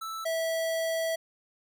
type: tone pair in turn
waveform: square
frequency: 1318.5 / 653.6 Hz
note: E6 / E5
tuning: 0 / -15 cents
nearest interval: octave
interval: 1215 cents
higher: first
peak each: -35 / -28 dBFS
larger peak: second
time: 0.01-0.25 / 0.25-1.16 s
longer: second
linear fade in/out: 10 ms
effects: none